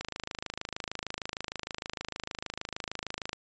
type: click train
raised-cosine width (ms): 0.2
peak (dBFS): -17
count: 89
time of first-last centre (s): 0.01-3.331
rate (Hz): 26.5
effects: resampled to 16000 Hz